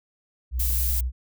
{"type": "tone with vibrato", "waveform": "sine", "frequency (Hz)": 62.1, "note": "B1", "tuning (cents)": 10, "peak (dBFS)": -23, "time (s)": [0.51, 1.12], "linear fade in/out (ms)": 50, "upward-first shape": "sine", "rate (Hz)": 7.7, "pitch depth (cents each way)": 14}
{"type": "noise", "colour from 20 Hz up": "violet", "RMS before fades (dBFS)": -27, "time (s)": [0.59, 1.01], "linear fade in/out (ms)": 10}
{"effects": []}